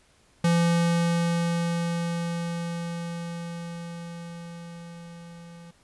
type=tone with level ramp; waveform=square; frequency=170 Hz; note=F3; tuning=46 cents flat; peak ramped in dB=-19 to -44 dBFS; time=0.44-5.71 s; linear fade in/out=5 ms; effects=pink hiss -61 dBFS RMS until 5.83 s + resampled to 24000 Hz